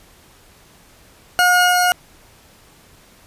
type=tone pair together; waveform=40% pulse; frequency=720 / 1438.3 Hz; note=F#5 / F#6; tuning=-47 / -49 cents; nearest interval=octave; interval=1198 cents; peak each=-14 dBFS; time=1.39-1.92 s; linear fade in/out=0 ms; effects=pink hiss -49 dBFS RMS until 3.26 s + resampled to 32000 Hz